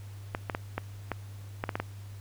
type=clicks; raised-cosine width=0.5 ms; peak=-15 dBFS; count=9; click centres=0.349 / 0.498 / 0.549 / 0.78 / 1.117 / 1.639 / 1.692 / 1.755 / 1.8 s; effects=added 100 Hz sine -41 dBFS peak until 2.2 s + pink hiss -56 dBFS RMS until 2.2 s